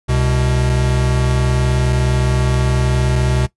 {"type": "tone pair together", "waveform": "square", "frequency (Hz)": [66.6, 125.89], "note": ["C2", "B2"], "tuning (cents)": [31, 34], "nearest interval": "major seventh", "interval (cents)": 1103, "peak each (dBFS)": [-18, -16], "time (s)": [0.08, 3.47], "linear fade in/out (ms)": 20, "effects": ["noise-tail reverb RT60 0.1 s tail -17 dB re dry", "resampled to 24000 Hz"]}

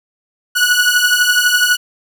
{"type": "beating tone pair", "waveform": "sawtooth", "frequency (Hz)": [1462, 1474], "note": ["F#6", "F#6"], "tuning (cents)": [-21, -7], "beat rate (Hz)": 12, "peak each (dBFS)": -10, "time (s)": [0.55, 1.77], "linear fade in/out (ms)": 20, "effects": []}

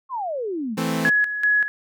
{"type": "exponential sweep", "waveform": "sine", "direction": "down", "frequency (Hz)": [1109, 192], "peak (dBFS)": -24, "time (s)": [0.09, 0.78], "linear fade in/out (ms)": 50}
{"type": "chord", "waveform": "sawtooth", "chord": "A minor", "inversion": "second", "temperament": "equal", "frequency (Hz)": [164.81, 220, 261.6], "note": ["E3", "A3", "C4"], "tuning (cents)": [0, 0, 0], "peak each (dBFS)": -22, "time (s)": [0.77, 1.1], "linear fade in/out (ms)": 10}
{"type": "tone with tremolo", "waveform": "sine", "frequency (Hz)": 1684, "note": "G#6", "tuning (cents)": 24, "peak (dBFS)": -15, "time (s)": [1.05, 1.68], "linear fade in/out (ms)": 0, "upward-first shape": "square", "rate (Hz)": 2.6, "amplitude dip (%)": 65}
{"effects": []}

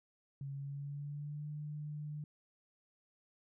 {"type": "tone with pitch glide", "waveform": "sine", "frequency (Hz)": [138.59, 149.4], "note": ["C#3", "D3"], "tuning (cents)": [0, 30], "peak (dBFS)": -40, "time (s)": [0.41, 2.24], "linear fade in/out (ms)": 2, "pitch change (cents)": 130, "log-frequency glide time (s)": [0.53, 1.48], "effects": []}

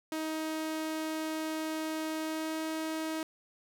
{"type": "tone with pitch glide", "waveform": "sawtooth", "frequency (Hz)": [315.2, 317.4], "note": ["D#4", "D#4"], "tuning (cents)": [23, 35], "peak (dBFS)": -29, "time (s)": [0.12, 3.23], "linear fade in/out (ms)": 2, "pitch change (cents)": 12, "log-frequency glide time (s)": [2.21, 2.61], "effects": []}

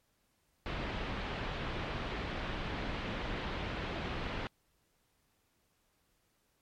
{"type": "low-pass noise", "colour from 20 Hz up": "pink", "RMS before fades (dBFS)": -38, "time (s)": [0.66, 4.47], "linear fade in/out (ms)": 0, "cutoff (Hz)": 3500, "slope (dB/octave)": 24, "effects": ["pink hiss -75 dBFS RMS until 6.61 s", "MP3 64 kbps"]}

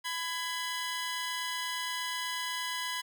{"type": "tone pair together", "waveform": "15% pulse", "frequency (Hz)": [1002.4, 1661.2], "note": ["B5", "G#6"], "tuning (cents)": [25, 0], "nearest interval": "major sixth", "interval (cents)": 875, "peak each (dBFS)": [-28, -31], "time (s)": [0.04, 3.02], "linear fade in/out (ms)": 20, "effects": []}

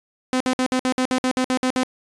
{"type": "tone bursts", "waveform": "sawtooth", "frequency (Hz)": 256.1, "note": "C4", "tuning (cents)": -37, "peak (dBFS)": -14, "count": 12, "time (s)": [0.33, 1.833], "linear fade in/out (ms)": 0, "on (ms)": 73, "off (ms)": 57, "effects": ["resampled to 22050 Hz"]}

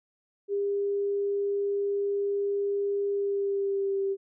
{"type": "tone with pitch glide", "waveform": "sine", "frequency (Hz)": [402.1, 391.8], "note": ["G4", "G4"], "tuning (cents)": [44, -1], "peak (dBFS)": -25, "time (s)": [0.48, 4.17], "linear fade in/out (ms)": 50, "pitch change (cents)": -45, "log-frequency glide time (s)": [3.12, 4.02], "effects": []}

